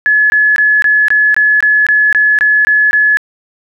sine tone bursts, 1707 Hz, G#6, 47 cents sharp, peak -6 dBFS, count 12, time 0.06-3.171 s, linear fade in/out 0 ms, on 240 ms, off 21 ms, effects none

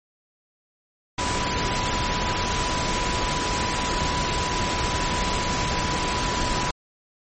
sine tone in noise, 987.8 Hz, B5, in tune, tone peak -28 dBFS, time 1.18-6.71 s, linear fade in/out 5 ms, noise pink, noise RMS -25 dBFS, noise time 1.18-6.71 s, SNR -6 dB, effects MP3 32 kbps

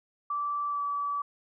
sine tone with pitch glide, 1163 to 1149.6 Hz, D6 to D6, -17 to -37 cents, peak -28 dBFS, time 0.3-1.22 s, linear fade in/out 5 ms, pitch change -20 cents, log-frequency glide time 0.68-0.82 s, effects none

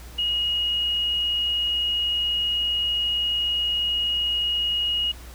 sine tone, 2883 Hz, F#7, 46 cents flat, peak -21 dBFS, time 0.18-5.12 s, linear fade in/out 10 ms, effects added 60 Hz sine -39 dBFS peak until 5.34 s + pink hiss -46 dBFS RMS until 5.34 s

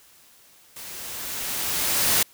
white noise with level ramp, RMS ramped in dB -39 to -19 dBFS, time 0.76-2.23 s, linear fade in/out 5 ms, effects white hiss -54 dBFS RMS until 2.33 s

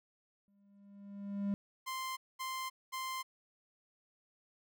triangle tone with exponential growth, 200.5 Hz, G3, 39 cents sharp, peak -28 dBFS, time 0.48-1.54 s, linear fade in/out 0 ms, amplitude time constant 230 ms
sawtooth tone bursts, 1045 Hz, C6, 2 cents flat, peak -34 dBFS, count 3, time 1.86-3.23 s, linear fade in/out 20 ms, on 310 ms, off 220 ms
effects none

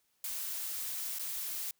blue noise with dropouts, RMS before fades -38 dBFS, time 0.24-1.71 s, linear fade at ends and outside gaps 2 ms, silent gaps 1.187-1.194 s, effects white hiss -75 dBFS RMS until 1.79 s

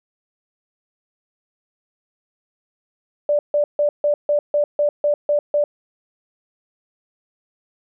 sine tone bursts, 587.3 Hz, D5, in tune, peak -14 dBFS, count 10, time 3.29-5.64 s, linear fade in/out 2 ms, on 100 ms, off 150 ms, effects none

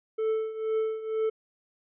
triangle tone with tremolo, 440 Hz, A4, in tune, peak -21 dBFS, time 0.18-1.3 s, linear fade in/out 10 ms, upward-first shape triangle, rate 2.1 Hz, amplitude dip 80%, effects resampled to 8000 Hz

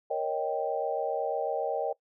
sine chord, Eb dominant seventh, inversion second, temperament equal with one note detuned, 468.3 / 554.4 / 622.3 / 784 Hz, Bb4 / Db5 / Eb5 / G5, +8 / 0 / 0 / 0 cents, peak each -33 dBFS, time 0.1-1.93 s, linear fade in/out 10 ms, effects noise-tail reverb RT60 0.1 s tail -21 dB re dry

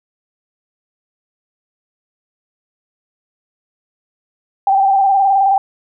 sine tone with vibrato, 784 Hz, G5, in tune, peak -9 dBFS, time 4.67-5.58 s, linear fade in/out 2 ms, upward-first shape square, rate 19 Hz, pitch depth 35 cents each way, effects none

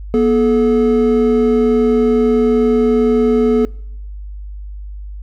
triangle tone pair together, 241.8 / 430.8 Hz, B3 / A4, -36 / -37 cents, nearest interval minor seventh, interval 999 cents, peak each -11 dBFS, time 0.14-3.65 s, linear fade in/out 0 ms, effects noise-tail reverb RT60 0.8 s tail -25 dB re dry + added 50 Hz sine -26 dBFS peak until 5.22 s

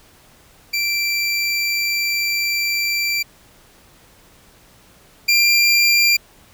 25% pulse tone pair in turn, 2349 / 2379 Hz, D7 / D7, 0 / +22 cents, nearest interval unison, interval 22 cents, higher second, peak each -14 / -8 dBFS, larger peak second, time 0.73-3.23 / 5.28-6.17 s, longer first, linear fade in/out 10 ms, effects pink hiss -50 dBFS RMS until 6.53 s

